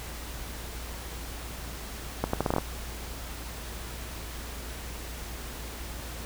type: accelerating click train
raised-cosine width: 1 ms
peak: -11 dBFS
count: 8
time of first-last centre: 2.24-2.583 s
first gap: 94 ms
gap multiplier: 0.77
effects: added 58 Hz sine -39 dBFS peak until 6.25 s + pink hiss -41 dBFS RMS until 6.25 s